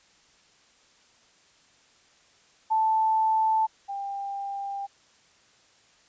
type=tone pair in turn; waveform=sine; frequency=880 / 795.3 Hz; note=A5 / G5; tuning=0 / +25 cents; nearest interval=major second; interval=175 cents; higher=first; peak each=-20 / -30 dBFS; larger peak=first; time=2.7-3.67 / 3.88-4.87 s; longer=second; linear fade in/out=20 ms; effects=white hiss -60 dBFS RMS until 6.08 s + resampled to 16000 Hz